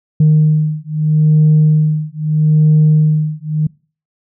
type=beating tone pair; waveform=sine; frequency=153.5 / 154.28 Hz; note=D#3 / D#3; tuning=-23 / -14 cents; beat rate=0.78 Hz; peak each=-10 dBFS; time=0.2-3.67 s; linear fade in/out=5 ms; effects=noise-tail reverb RT60 0.4 s tail -26 dB re dry + tanh soft clip ceiling -3 dBFS